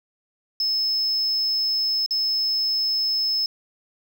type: tone with dropouts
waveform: sine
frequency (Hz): 5210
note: E8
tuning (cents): -21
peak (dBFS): -18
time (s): 0.6-3.46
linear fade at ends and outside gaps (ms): 2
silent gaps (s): 2.062-2.108
effects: tanh soft clip ceiling -18 dBFS + 8-bit